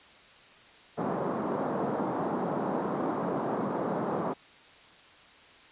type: band-pass noise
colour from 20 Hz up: pink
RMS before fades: -31 dBFS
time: 0.97-4.34 s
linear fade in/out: 20 ms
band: 180 to 1100 Hz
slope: 24 dB/octave
effects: white hiss -54 dBFS RMS until 5.71 s + resampled to 8000 Hz

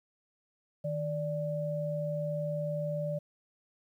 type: tone pair together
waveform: sine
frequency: 155.56 / 586.1 Hz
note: D#3 / D5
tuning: 0 / -4 cents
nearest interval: octave + major seventh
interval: 2296 cents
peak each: -34 / -33 dBFS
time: 0.84-3.19 s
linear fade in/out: 10 ms
effects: 11-bit

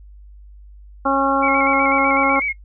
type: harmonic tone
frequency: 273.2 Hz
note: C#4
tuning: 25 cents flat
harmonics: 1 / 2 / 3 / 4 / 5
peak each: -21 / -21 / -21 / -21 / -21 dBFS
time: 1.05-2.4 s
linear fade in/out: 10 ms
type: tone with vibrato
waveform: sine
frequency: 2217 Hz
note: C#7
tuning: in tune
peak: -19 dBFS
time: 1.42-2.53 s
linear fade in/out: 20 ms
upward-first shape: square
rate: 8 Hz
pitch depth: 47 cents each way
effects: noise-tail reverb RT60 0.1 s tail -20 dB re dry + added 50 Hz sine -39 dBFS peak until 2.64 s

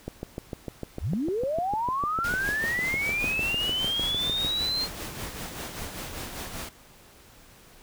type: click train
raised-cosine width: 2 ms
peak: -19 dBFS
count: 30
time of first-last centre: 0.08-4.447 s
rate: 6.64 Hz
type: linear sweep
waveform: sine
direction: up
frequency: 41.83 to 4236 Hz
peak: -25 dBFS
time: 1-4.88 s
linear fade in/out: 50 ms
type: noise with tremolo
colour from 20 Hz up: pink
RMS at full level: -35 dBFS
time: 2.24-6.69 s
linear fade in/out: 2 ms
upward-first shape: sine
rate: 5.1 Hz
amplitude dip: 45%
effects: pink hiss -53 dBFS RMS until 7.82 s

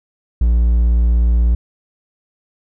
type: tone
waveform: triangle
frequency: 58.27 Hz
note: A#1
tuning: in tune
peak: -8 dBFS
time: 0.41-1.55 s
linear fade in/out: 5 ms
effects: none

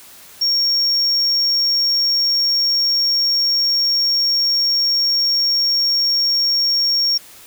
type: tone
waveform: sine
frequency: 5540 Hz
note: F8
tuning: 15 cents flat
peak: -11 dBFS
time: 0.41-7.18 s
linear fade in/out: 10 ms
effects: tanh soft clip ceiling -13 dBFS + white hiss -42 dBFS RMS until 7.46 s

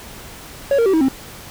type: tone with pitch steps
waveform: triangle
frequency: 557 / 463 / 384.9 / 319.9 / 265.9 Hz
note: C#5 / A#4 / G4 / D#4 / C4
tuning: +8 / -12 / -32 / +48 / +28 cents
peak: -10 dBFS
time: 0.71-1.085 s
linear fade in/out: 2 ms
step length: 75 ms
effects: pink hiss -37 dBFS RMS until 1.5 s

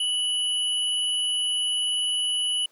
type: tone pair together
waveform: sine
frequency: 2960 / 10521 Hz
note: F#7 / E9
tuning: 0 / -4 cents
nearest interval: octave + minor seventh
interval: 2196 cents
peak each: -23 / -31 dBFS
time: 0-2.66 s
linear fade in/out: 5 ms
effects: pink hiss -62 dBFS RMS until 2.71 s + high-pass 400 Hz 12 dB/octave

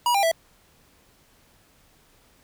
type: tone with pitch steps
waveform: square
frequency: 964 / 796.7 / 658.4 Hz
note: B5 / G5 / E5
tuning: -42 / +28 / -2 cents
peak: -19 dBFS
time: 0.06-0.315 s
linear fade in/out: 2 ms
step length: 85 ms
effects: pink hiss -59 dBFS RMS until 2.43 s

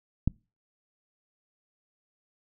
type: click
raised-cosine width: 5 ms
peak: -11 dBFS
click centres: 0.276 s
effects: noise-tail reverb RT60 0.3 s tail -25 dB re dry

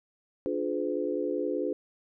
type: chord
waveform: sine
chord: D diminished seventh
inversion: none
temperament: just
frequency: 293.7 / 352.4 / 422.9 / 507.5 Hz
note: D4 / F4 / Ab4 / Cb5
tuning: 0 / +16 / +31 / +47 cents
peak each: -33 dBFS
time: 0.46-1.73 s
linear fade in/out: 0 ms
effects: none

